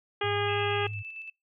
harmonic tone, 408.7 Hz, G#4, 28 cents flat, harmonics 1 / 2 / 3 / 4 / 5 / 6 / 7 / 8, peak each -30 / -33 / -35 / -36 / -37 / -38 / -38 / -39 dBFS, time 0.21-0.87 s, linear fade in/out 5 ms
sine tone with vibrato, 103.83 Hz, G#2, in tune, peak -34 dBFS, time 0.23-1.03 s, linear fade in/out 20 ms, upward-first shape triangle, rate 6.2 Hz, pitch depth 33 cents each way
sine tone with tremolo, 2637 Hz, E7, in tune, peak -37 dBFS, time 0.48-1.3 s, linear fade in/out 5 ms, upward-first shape square, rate 8.8 Hz, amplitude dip 40%
effects noise-tail reverb RT60 0.2 s tail -25 dB re dry

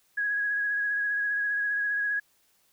sine tone with vibrato, 1661.2 Hz, G#6, in tune, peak -25 dBFS, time 0.17-2.2 s, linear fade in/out 10 ms, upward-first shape sine, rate 15 Hz, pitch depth 21 cents each way, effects white hiss -67 dBFS RMS until 2.72 s

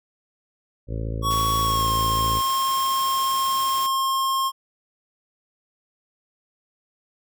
harmonic tone, 55.3 Hz, A1, 9 cents sharp, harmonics 1 / 2 / 3 / 4 / 5 / 6 / 7 / 8 / 9 / 10, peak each -28 / -29 / -38 / -40 / -39 / -42 / -43 / -42 / -41 / -42 dBFS, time 0.87-2.42 s, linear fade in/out 50 ms
square tone with pitch glide, 1117 to 1069.6 Hz, C#6 to C6, +13 to +38 cents, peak -21 dBFS, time 1.22-4.52 s, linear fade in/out 50 ms, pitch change -75 cents, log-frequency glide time 1.61-1.91 s
white noise, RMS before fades -35 dBFS, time 1.3-3.87 s, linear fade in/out 10 ms
effects none

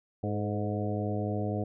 harmonic tone with a mistuned harmonic, 103.83 Hz, G#2, in tune, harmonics 1 / 2 / 3 / 4 / 5 / 6 / 7, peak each -32 / -35 / -37 / -38 / -39 / -40 / -40 dBFS, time 0.23-1.64 s, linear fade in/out 5 ms, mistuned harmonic 4, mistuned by +44 cents, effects none

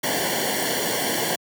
pink noise with comb filter, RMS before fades -24 dBFS, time 0.03-1.36 s, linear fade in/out 10 ms, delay 0.79 ms, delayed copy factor -0.9, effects high-pass 150 Hz 12 dB/octave

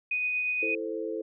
sine tone with tremolo, 2489 Hz, D#7, in tune, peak -25 dBFS, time 0.11-0.75 s, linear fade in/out 5 ms, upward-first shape triangle, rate 8.5 Hz, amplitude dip 25%
sine chord, A minor, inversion second, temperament equal with one note detuned, 331 / 440 / 523.3 Hz, E4 / A4 / C5, +7 / 0 / 0 cents, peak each -35 / -33 / -37 dBFS, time 0.62-1.22 s, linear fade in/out 10 ms
effects none

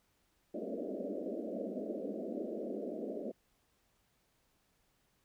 pink band-pass noise, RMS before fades -40 dBFS, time 0.54-3.32 s, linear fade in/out 5 ms, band 200 to 650 Hz, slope 96 dB/octave, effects pink hiss -75 dBFS RMS until 5.24 s

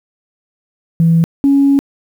sine tone pair in turn, 165.4 / 278.2 Hz, E3 / C#4, +6 / +6 cents, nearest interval major sixth, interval 900 cents, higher second, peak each -6 dBFS, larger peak neither, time 1-1.24 / 1.44-1.79 s, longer second, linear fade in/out 0 ms, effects tanh soft clip ceiling -2 dBFS + 7-bit

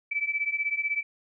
sine beating tone pair, 2300 / 2316 Hz, D7 / D7, -37 / -25 cents, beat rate 16 Hz, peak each -30 / -28 dBFS, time 0.11-1.03 s, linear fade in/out 10 ms, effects none

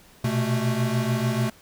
square tone cluster, 121.1 / 127.9 / 220.1 Hz, B2 / C3 / A3, -34 / -39 / +1 cents, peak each -27 dBFS, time 0.24-1.5 s, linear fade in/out 5 ms, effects pink hiss -53 dBFS RMS until 1.61 s

